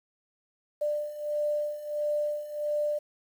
sine beating tone pair, 593 / 594.5 Hz, D5 / D5, +17 / +21 cents, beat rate 1.5 Hz, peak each -33 / -29 dBFS, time 0.81-2.99 s, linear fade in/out 10 ms, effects 9-bit

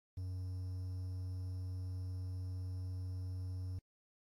triangle tone with quantisation, 92.2 Hz, F#2, 6 cents flat, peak -37 dBFS, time 0.17-3.79 s, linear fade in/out 5 ms, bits 11, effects AAC 48 kbps

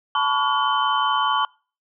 sine tone cluster, 872 / 1003 / 1128 / 1427 / 3063 Hz, A5 / B5 / C#6 / F6 / G7, -16 / +26 / +30 / +37 / -41 cents, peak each -24 / -26 / -21 / -27 / -27 dBFS, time 0.15-1.45 s, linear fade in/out 2 ms, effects noise-tail reverb RT60 0.4 s tail -26 dB re dry

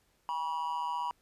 triangle tone with amplitude modulation, 969 Hz, B5, 33 cents flat, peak -26 dBFS, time 0.29-1.11 s, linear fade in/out 0 ms, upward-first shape sine, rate 155 Hz, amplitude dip 80%, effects pink hiss -71 dBFS RMS until 1.21 s + resampled to 32000 Hz

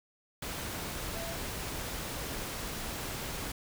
sine tone in noise, 668 Hz, E5, 23 cents sharp, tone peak -42 dBFS, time 1.15-1.36 s, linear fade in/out 5 ms, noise pink, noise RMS -38 dBFS, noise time 0.42-3.52 s, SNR -7 dB, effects none

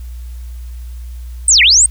sine linear two-way sweep, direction down then up, 8690 to 1869 to 8690 Hz, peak -5 dBFS, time 1.48-1.86 s, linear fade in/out 2 ms, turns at 1.62 s, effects added 60 Hz sine -25 dBFS peak until 1.9 s + white hiss -48 dBFS RMS until 1.9 s

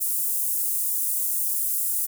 pink high-pass noise, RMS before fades -25 dBFS, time 0-2.07 s, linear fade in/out 20 ms, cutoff 9600 Hz, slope 24 dB/octave, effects none

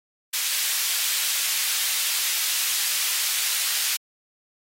pink high-pass noise, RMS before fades -25 dBFS, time 0.33-3.97 s, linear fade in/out 10 ms, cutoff 2800 Hz, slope 12 dB/octave, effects AAC 48 kbps

